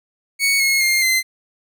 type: tone with pitch steps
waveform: sawtooth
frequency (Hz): 2223 / 2170 / 2118 / 2067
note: C#7 / C#7 / C7 / C7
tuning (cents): +4 / -37 / +21 / -22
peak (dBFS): -11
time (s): 0.39-1.23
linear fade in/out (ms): 50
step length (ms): 210
effects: none